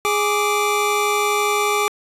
25% pulse tone pair together, 414.3 / 1171 Hz, G#4 / D6, -4 / -5 cents, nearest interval octave + tritone, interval 1799 cents, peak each -16 dBFS, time 0.05-1.88 s, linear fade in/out 0 ms, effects resampled to 32000 Hz

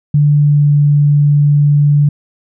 sine tone with pitch glide, 146.83 to 145.73 Hz, D3 to D3, 0 to -13 cents, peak -6 dBFS, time 0.14-2.09 s, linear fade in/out 5 ms, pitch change -13 cents, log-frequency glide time 0.34-0.73 s, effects none

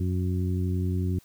harmonic tone, 91.3 Hz, F#2, 23 cents flat, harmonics 1 / 2 / 3 / 4, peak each -25 / -31 / -35 / -37 dBFS, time 0-1.19 s, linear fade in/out 5 ms, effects white hiss -59 dBFS RMS until 1.24 s

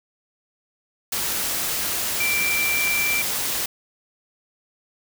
sine tone in noise, 2349 Hz, D7, in tune, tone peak -21 dBFS, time 2.2-3.22 s, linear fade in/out 5 ms, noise white, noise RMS -25 dBFS, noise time 1.12-3.66 s, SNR +1 dB, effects none

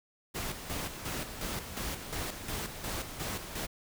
pink noise with tremolo, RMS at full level -36 dBFS, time 0.34-3.67 s, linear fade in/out 20 ms, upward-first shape square, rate 2.8 Hz, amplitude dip 55%, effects none

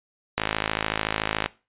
click train, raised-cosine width 0.3 ms, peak -6 dBFS, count 59, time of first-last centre 0.38-1.46 s, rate 53.7 Hz, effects noise-tail reverb RT60 0.3 s tail -20 dB re dry + resampled to 8000 Hz

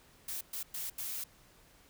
blue noise bursts at uneven times, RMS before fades -39 dBFS, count 4, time 0.28-0.41 / 0.53-0.63 / 0.74-0.9 / 0.98-1.24 s, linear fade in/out 5 ms, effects pink hiss -62 dBFS RMS until 1.89 s

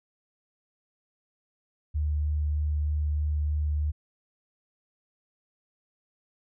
sine tone with vibrato, 75 Hz, D2, 37 cents sharp, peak -24 dBFS, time 1.94-3.92 s, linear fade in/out 20 ms, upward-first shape sine, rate 3.2 Hz, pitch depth 8 cents each way, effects none

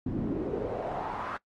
brown noise with band-pass filter sweep, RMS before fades -33 dBFS, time 0.06-1.37 s, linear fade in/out 5 ms, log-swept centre 220 to 1300 Hz, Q 3.1, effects noise-tail reverb RT60 0.1 s tail -20 dB re dry + AAC 32 kbps

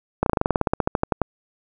slowing click train, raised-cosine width 1 ms, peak -4 dBFS, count 18, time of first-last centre 0.23-1.217 s, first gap 32 ms, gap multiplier 1.07, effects none

